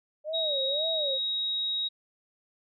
sine tone with vibrato, 590 Hz, D5, 8 cents sharp, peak -30 dBFS, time 0.24-1.19 s, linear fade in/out 50 ms, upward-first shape sine, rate 1.9 Hz, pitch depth 180 cents each way
sine tone, 3795 Hz, A#7, 30 cents sharp, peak -27 dBFS, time 0.33-1.89 s, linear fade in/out 20 ms
effects none

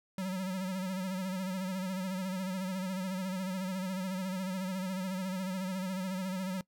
square tone with vibrato, 187.4 Hz, F#3, 22 cents sharp, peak -34 dBFS, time 0.18-6.61 s, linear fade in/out 2 ms, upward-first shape sine, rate 14 Hz, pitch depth 59 cents each way, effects noise-tail reverb RT60 0.1 s tail -22 dB re dry

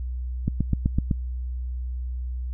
click train, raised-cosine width 5 ms, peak -9 dBFS, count 6, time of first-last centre 0.48-1.112 s, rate 7.91 Hz, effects added 62 Hz sine -27 dBFS peak until 2.53 s

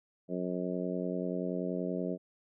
harmonic tone, 90.4 Hz, F#2, 40 cents flat, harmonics 2 / 3 / 4 / 5 / 6 / 7, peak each -36 / -38 / -39 / -40 / -41 / -41 dBFS, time 0.28-2.18 s, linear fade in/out 50 ms, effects none

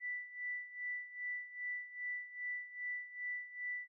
sine tone with tremolo, 1975.5 Hz, B6, in tune, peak -37 dBFS, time 0-3.88 s, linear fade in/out 50 ms, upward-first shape sine, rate 2.5 Hz, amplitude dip 80%, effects none

